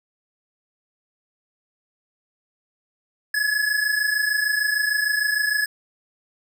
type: tone pair together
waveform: square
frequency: 1690.4 / 1717 Hz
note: G#6 / A6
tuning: +30 / -43 cents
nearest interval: unison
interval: 27 cents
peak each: -22 / -25 dBFS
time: 3.34-5.66 s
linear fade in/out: 5 ms
effects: none